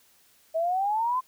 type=exponential sweep; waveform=sine; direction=up; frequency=636 to 1046.5 Hz; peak=-23 dBFS; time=0.54-1.21 s; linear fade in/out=20 ms; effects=white hiss -61 dBFS RMS until 1.27 s